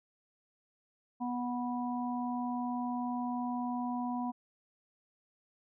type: harmonic tone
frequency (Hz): 245.2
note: B3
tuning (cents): -12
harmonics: 1 / 3 / 4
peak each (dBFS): -34 / -39 / -40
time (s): 1.2-4.32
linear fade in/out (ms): 20
effects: none